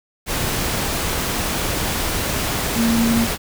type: tone in noise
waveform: sine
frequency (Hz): 230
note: A#3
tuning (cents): -23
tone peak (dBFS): -15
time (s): 2.75-3.28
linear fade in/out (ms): 50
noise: pink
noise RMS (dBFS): -22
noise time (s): 0.26-3.38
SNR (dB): +4
effects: none